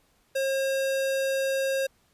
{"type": "tone", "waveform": "square", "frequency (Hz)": 538, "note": "C5", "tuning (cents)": 48, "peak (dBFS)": -25, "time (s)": [0.35, 1.87], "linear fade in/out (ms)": 10, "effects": ["pink hiss -66 dBFS RMS until 2.13 s", "resampled to 32000 Hz"]}